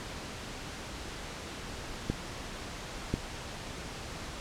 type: clicks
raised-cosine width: 3 ms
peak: -15 dBFS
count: 2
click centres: 2.1 / 3.14 s
effects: pink hiss -41 dBFS RMS until 4.4 s + low-pass 7000 Hz 12 dB/octave